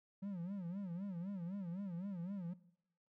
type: tone with vibrato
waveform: triangle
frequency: 185 Hz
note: F#3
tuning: in tune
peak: -39 dBFS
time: 0.22-2.54 s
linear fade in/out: 10 ms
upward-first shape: sine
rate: 3.9 Hz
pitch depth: 170 cents each way
effects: noise-tail reverb RT60 0.8 s tail -19 dB re dry